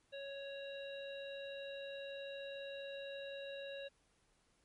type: harmonic tone with a mistuned harmonic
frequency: 554.4 Hz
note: C#5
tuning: in tune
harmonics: 1 / 3 / 5 / 7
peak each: -45 / -54 / -54 / -54 dBFS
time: 0.12-3.89 s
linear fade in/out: 20 ms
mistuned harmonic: 7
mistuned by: -18 cents
effects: pink hiss -75 dBFS RMS until 4.64 s + MP3 48 kbps